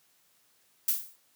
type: noise with exponential decay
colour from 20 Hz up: violet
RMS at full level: -22 dBFS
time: 0.88-1.16 s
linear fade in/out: 5 ms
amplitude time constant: 60 ms
effects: white hiss -67 dBFS RMS until 1.35 s + high-pass 100 Hz 12 dB/octave